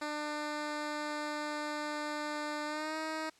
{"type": "tone with pitch glide", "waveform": "10% pulse", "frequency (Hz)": [299.2, 315.2], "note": ["D4", "D#4"], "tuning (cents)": [32, 23], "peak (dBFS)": -27, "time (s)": [0.01, 3.3], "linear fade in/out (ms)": 10, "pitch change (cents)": 91, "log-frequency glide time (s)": [2.66, 2.97], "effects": ["white hiss -64 dBFS RMS until 3.39 s", "low-pass 7000 Hz 12 dB/octave"]}